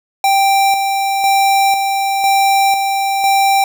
square tone with tremolo, 785 Hz, G5, 2 cents sharp, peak -10 dBFS, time 0.24-3.64 s, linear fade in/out 2 ms, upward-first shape square, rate 1 Hz, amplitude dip 40%, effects none

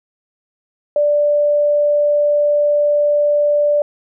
sine tone, 587.3 Hz, D5, in tune, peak -11 dBFS, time 0.96-3.82 s, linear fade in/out 2 ms, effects none

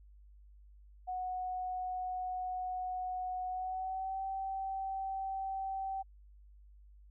sine tone with pitch glide, 736 to 772.1 Hz, F#5 to G5, -9 to -26 cents, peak -35 dBFS, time 1.07-6.03 s, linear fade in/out 20 ms, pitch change +83 cents, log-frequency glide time 3.48-4.22 s, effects added 50 Hz sine -55 dBFS peak until 7.1 s

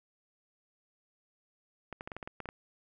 clicks, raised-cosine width 0.5 ms, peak -25 dBFS, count 10, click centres 1.927 / 2.009 / 2.075 / 2.118 / 2.166 / 2.228 / 2.275 / 2.403 / 2.457 / 2.489 s, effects none

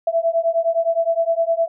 sine beating tone pair, 660 / 669.7 Hz, E5 / E5, +2 / +27 cents, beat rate 9.7 Hz, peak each -19 dBFS, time 0.07-1.68 s, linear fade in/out 5 ms, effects none

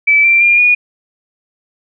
sine tone with pitch steps, 2309 / 2355 / 2401 / 2449 Hz, D7 / D7 / D7 / D#7, -30 / +4 / +38 / -28 cents, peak -6 dBFS, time 0.07-0.75 s, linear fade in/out 10 ms, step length 170 ms, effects none

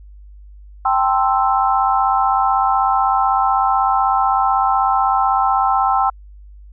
sine chord, A minor seventh, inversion third, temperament equal, 784 / 880 / 1046.5 / 1318.5 Hz, G5 / A5 / C6 / E6, 0 / 0 / 0 / 0 cents, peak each -16 / -22 / -19 / -19 dBFS, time 0.85-6.1 s, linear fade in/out 5 ms, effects added 50 Hz sine -37 dBFS peak until 6.72 s

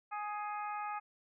harmonic tone with a mistuned harmonic, 416.8 Hz, G#4, 6 cents sharp, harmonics 2 / 3 / 4 / 5 / 6, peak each -39 / -41 / -51 / -52 / -51 dBFS, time 0.11-1 s, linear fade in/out 20 ms, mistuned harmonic 5, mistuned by +21 cents, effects none

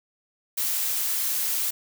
blue noise, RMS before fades -26 dBFS, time 0.57-1.71 s, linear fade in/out 10 ms, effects none

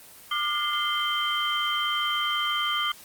sine tone cluster, 1193 / 1417 / 2074 / 3129 Hz, D6 / F6 / C7 / G7, +27 / +25 / -16 / -4 cents, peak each -28 / -33 / -33 / -27 dBFS, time 0.31-2.92 s, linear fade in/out 5 ms, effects white hiss -48 dBFS RMS until 3.04 s + Opus 24 kbps

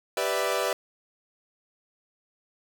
sawtooth chord, E minor seventh, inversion first, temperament equal, 392 / 493.9 / 587.3 / 659.3 Hz, G4 / B4 / D5 / E5, 0 / 0 / 0 / 0 cents, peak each -28 / -26 / -26 / -27 dBFS, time 0.17-0.73 s, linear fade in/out 2 ms, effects none

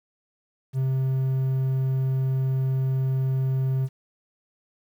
triangle tone, 132.1 Hz, C3, 17 cents sharp, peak -19 dBFS, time 0.73-3.89 s, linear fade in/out 50 ms, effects 9-bit

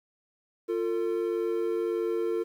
triangle tone pair together, 349.2 / 450.8 Hz, F4 / A4, 0 / +42 cents, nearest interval major third, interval 442 cents, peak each -27 dBFS, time 0.68-2.44 s, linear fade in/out 20 ms, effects 10-bit

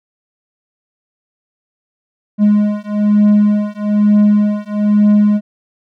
triangle beating tone pair, 207.7 / 208.8 Hz, G#3 / G#3, 0 / +10 cents, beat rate 1.1 Hz, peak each -10 dBFS, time 2.38-5.41 s, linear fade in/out 50 ms, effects none

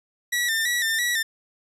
sawtooth tone with vibrato, 1864.7 Hz, A#6, in tune, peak -18 dBFS, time 0.32-1.23 s, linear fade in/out 10 ms, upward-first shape square, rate 3 Hz, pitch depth 64 cents each way, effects resampled to 32000 Hz

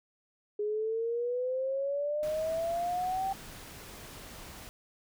sine exponential sweep, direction up, 413.5 to 782 Hz, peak -29 dBFS, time 0.59-3.33 s, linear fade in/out 5 ms
pink noise, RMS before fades -47 dBFS, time 2.23-4.69 s, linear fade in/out 0 ms
effects none

